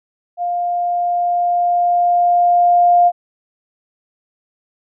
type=tone with level ramp; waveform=sine; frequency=703 Hz; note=F5; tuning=11 cents sharp; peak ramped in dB=-17 to -7 dBFS; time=0.37-3.12 s; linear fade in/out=50 ms; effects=none